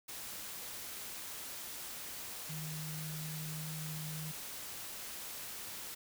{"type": "tone in noise", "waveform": "sine", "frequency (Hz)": 155.56, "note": "D#3", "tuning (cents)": 0, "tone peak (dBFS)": -41, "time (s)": [2.49, 4.32], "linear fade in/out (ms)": 10, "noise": "white", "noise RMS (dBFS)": -45, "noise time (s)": [0.08, 5.95], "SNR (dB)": 1, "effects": []}